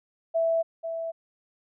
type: tone with echo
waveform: sine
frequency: 659.3 Hz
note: E5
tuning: in tune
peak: -21 dBFS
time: 0.34-0.63 s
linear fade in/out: 20 ms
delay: 490 ms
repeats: 1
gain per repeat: -8 dB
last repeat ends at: 1.12 s
effects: none